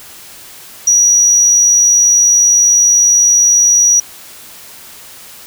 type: tone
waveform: sine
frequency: 5800 Hz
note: F#8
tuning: 35 cents flat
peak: -4 dBFS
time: 0.87-4 s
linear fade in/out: 5 ms
effects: tanh soft clip ceiling -3 dBFS + white hiss -35 dBFS RMS until 5.46 s